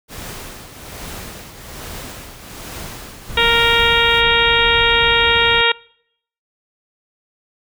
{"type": "noise with tremolo", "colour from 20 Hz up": "pink", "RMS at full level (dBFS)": -30, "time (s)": [0.08, 4.23], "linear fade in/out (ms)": 50, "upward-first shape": "triangle", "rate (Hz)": 1.2, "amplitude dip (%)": 65}
{"type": "noise", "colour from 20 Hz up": "brown", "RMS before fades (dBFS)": -28, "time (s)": [3.29, 5.62], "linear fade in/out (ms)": 10}
{"type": "harmonic tone", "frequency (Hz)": 466.2, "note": "A#4", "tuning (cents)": 0, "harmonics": [1, 2, 3, 4, 5, 6, 7, 8], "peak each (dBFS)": [-20, -20, -20, -20, -20, -20, -20, -20], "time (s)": [3.37, 5.72], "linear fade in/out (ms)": 5}
{"effects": ["noise-tail reverb RT60 0.7 s tail -24 dB re dry"]}